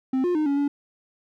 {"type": "tone with pitch steps", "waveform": "triangle", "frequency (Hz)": [261.8, 355.3, 306.7, 281.5, 285.4], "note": ["C4", "F4", "D#4", "C#4", "D4"], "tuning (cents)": [1, 30, -25, 27, -49], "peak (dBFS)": -18, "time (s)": [0.13, 0.68], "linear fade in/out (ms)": 5, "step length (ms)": 110, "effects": []}